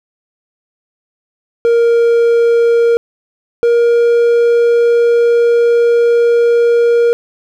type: tone pair in turn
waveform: triangle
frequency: 467.4 / 471.2 Hz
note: A#4 / A#4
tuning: +5 / +19 cents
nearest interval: unison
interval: 14 cents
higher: second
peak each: -5 dBFS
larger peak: neither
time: 1.65-2.97 / 3.63-7.13 s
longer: second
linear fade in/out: 0 ms
effects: none